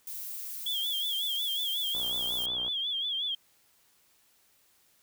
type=noise; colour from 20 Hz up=violet; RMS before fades=-39 dBFS; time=0.07-2.46 s; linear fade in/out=2 ms
type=tone with vibrato; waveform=sine; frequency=3322 Hz; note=G#7; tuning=in tune; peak=-29 dBFS; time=0.66-3.35 s; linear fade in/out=5 ms; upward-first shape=sine; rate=5.5 Hz; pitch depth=90 cents each way
type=click train; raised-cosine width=1 ms; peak=-31 dBFS; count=46; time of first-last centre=1.95-2.681 s; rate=61.6 Hz
effects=white hiss -66 dBFS RMS until 5.02 s